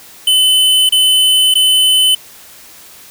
square tone with dropouts, 3030 Hz, F#7, 40 cents sharp, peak -8 dBFS, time 0.27-2.15 s, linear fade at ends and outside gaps 5 ms, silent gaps 0.892-0.922 / 1.541-1.553 s, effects white hiss -38 dBFS RMS until 3.1 s

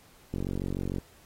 click train, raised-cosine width 3 ms, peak -19 dBFS, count 31, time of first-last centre 0.34-0.984 s, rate 46.6 Hz, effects pink hiss -58 dBFS RMS until 1.25 s + AAC 48 kbps

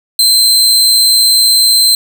sawtooth tone, 4108 Hz, C8, 33 cents flat, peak -3 dBFS, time 0.19-1.95 s, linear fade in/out 2 ms, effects none

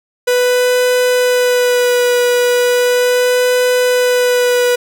45% pulse tone with vibrato, 493.9 Hz, B4, in tune, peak -10 dBFS, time 0.27-4.76 s, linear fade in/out 10 ms, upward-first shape sine, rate 0.37 Hz, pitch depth 17 cents each way, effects none

